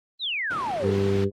sine exponential sweep, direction down, 4186 to 344.5 Hz, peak -25 dBFS, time 0.19-0.97 s, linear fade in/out 50 ms
pink band-pass noise, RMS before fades -37 dBFS, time 0.5-1.25 s, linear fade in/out 10 ms, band 130 to 3900 Hz, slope 12 dB/octave
harmonic tone, 98.6 Hz, G2, 11 cents sharp, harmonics 1 / 2 / 3 / 4 / 5, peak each -26 / -27 / -34 / -23 / -34 dBFS, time 0.81-1.31 s, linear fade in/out 50 ms
effects Opus 32 kbps

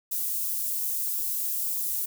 white high-pass noise, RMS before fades -29 dBFS, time 0.11-2.06 s, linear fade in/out 10 ms, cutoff 11000 Hz, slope 12 dB/octave, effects none

